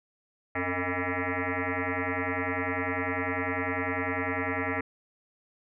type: tone with frequency modulation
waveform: sine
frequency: 805 Hz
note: G5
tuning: 46 cents sharp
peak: -27 dBFS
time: 0.55-4.81 s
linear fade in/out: 5 ms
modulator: 180 Hz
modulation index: 7.7
effects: none